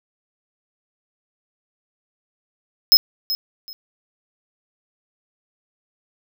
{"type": "tone with echo", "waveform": "square", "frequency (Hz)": 5140, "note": "E8", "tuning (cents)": -45, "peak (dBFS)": -8, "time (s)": [2.92, 2.97], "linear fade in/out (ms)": 0, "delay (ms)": 380, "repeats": 2, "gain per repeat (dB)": -13, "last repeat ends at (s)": 3.73, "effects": []}